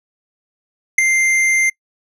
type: tone with ADSR envelope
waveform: square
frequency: 2093 Hz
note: C7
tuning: in tune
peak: -4 dBFS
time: 0.98-1.7 s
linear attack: 7 ms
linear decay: 3 ms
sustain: -9 dB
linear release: 9 ms
effects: noise-tail reverb RT60 0.1 s tail -24 dB re dry + low-pass 10000 Hz 12 dB/octave